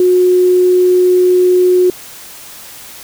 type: tone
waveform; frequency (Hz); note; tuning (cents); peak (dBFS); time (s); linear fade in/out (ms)
sine; 363.1; F#4; -33; -6; 0-1.9; 2
effects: white hiss -33 dBFS RMS until 3.03 s